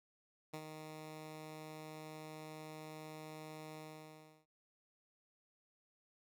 10% pulse tone with ADSR envelope, 155.56 Hz, D#3, in tune, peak -34 dBFS, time 0.53-4.46 s, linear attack 11 ms, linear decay 63 ms, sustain -6 dB, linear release 700 ms, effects none

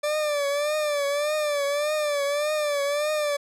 40% pulse tone with vibrato, 587.3 Hz, D5, in tune, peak -22 dBFS, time 0.03-3.37 s, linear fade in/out 10 ms, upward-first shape triangle, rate 1.7 Hz, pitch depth 85 cents each way, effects low-pass 12000 Hz 12 dB/octave

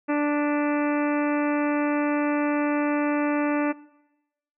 harmonic tone with a mistuned harmonic, 293.7 Hz, D4, in tune, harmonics 1 / 2 / 3 / 4 / 5 / 6 / 7 / 8 / 9, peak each -22 / -28 / -32 / -34 / -36 / -38 / -39 / -40 / -41 dBFS, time 0.08-3.73 s, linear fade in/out 20 ms, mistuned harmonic 7, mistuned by -28 cents, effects noise-tail reverb RT60 0.9 s tail -20 dB re dry

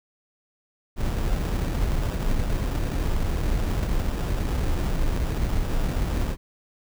brown noise with sample-and-hold, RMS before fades -24 dBFS, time 0.96-6.37 s, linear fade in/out 50 ms, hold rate 2100 Hz, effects none

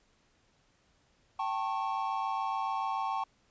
triangle tone cluster, 779 / 886 / 1094 Hz, G5 / A5 / C#6, -11 / +12 / -23 cents, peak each -33 / -33 / -33 dBFS, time 1.39-3.24 s, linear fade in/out 5 ms, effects pink hiss -69 dBFS RMS until 3.5 s + resampled to 16000 Hz

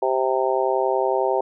harmonic tone, 130.81 Hz, C3, in tune, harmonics 3 / 4 / 5 / 6 / 7, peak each -23 / -24 / -25 / -26 / -26 dBFS, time 0.02-1.41 s, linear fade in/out 5 ms, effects none

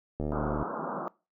click train, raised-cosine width 2 ms, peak -19 dBFS, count 33, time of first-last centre 0.2-0.627 s, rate 75 Hz
white band-pass noise, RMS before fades -35 dBFS, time 0.32-1.08 s, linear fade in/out 0 ms, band 150 to 1400 Hz, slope 96 dB/octave
effects noise-tail reverb RT60 0.3 s tail -23 dB re dry

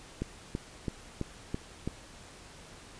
click train, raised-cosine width 3 ms, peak -19 dBFS, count 6, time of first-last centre 0.22-1.876 s, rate 3.02 Hz, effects pink hiss -51 dBFS RMS until 2.99 s + resampled to 22050 Hz

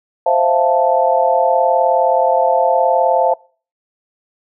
sine chord, F major seventh, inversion second, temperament equal, 523.3 / 659.3 / 698.5 / 880 Hz, C5 / E5 / F5 / A5, 0 / 0 / 0 / 0 cents, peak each -16 dBFS, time 0.26-3.34 s, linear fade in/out 5 ms, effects noise-tail reverb RT60 0.4 s tail -24 dB re dry

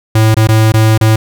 square tone with dropouts, 110 Hz, A2, in tune, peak -6 dBFS, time 0.15-1.16 s, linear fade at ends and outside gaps 5 ms, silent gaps 0.345-0.367 / 0.473-0.487 / 0.721-0.739 / 0.978-1.01 s, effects none

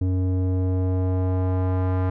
square tone with low-pass filter sweep, 92.5 Hz, F#2, in tune, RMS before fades -22 dBFS, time 0.01-2.1 s, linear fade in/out 5 ms, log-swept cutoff 320 to 1200 Hz, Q 1.1, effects none

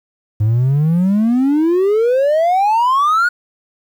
triangle exponential sweep, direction up, 103 to 1470 Hz, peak -8 dBFS, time 0.4-3.29 s, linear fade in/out 10 ms, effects tanh soft clip ceiling -5 dBFS + 8-bit

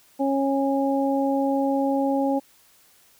harmonic tone, 274.2 Hz, C#4, 19 cents flat, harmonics 1 / 2 / 3, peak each -22 / -25 / -27 dBFS, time 0.19-2.4 s, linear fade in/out 20 ms, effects white hiss -57 dBFS RMS until 3.19 s

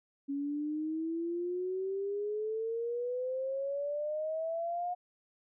sine exponential sweep, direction up, 277.2 to 720 Hz, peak -32 dBFS, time 0.28-4.95 s, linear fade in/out 20 ms, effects none

